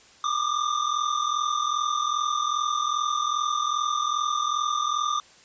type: tone pair together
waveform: square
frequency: 1176 / 1218.5 Hz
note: D6 / D#6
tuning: +2 / -37 cents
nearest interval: minor second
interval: 61 cents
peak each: -27 dBFS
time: 0.24-5.2 s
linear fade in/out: 2 ms
effects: white hiss -53 dBFS RMS until 5.44 s + resampled to 16000 Hz